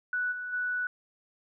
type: tone with level steps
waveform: sine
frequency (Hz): 1480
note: F#6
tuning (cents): 0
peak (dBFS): -27 / -34 / -28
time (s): 0.13-0.87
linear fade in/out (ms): 2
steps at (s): 0.31 / 0.52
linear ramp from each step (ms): 20
effects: none